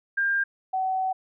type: tone pair in turn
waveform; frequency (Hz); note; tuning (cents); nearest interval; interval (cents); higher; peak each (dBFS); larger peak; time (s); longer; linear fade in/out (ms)
sine; 1600 / 755.1; G6 / F#5; +35 / +35; octave + minor second; 1300; first; -21 / -23; first; 0.17-0.44 / 0.73-1.13; second; 10
effects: none